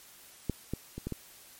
clicks, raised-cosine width 3 ms, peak -16 / -19 / -25 / -21 / -21 dBFS, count 5, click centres 0.497 / 0.736 / 0.98 / 1.07 / 1.123 s, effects white hiss -54 dBFS RMS until 1.59 s + MP3 64 kbps

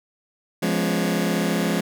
sawtooth chord, C# dominant seventh, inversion first, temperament just, 173.24 / 207.9 / 249.5 / 277.2 Hz, E#3 / G#3 / B3 / C#4, -14 / +2 / +18 / 0 cents, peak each -20 / -20 / -26 / -24 dBFS, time 0.62-1.81 s, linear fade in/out 10 ms, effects none

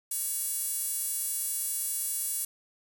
sawtooth tone with high-pass filter, 565 Hz, C#5, 33 cents sharp, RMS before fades -32 dBFS, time 0.11-2.45 s, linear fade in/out 5 ms, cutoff 9800 Hz, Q 2.4, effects 9-bit

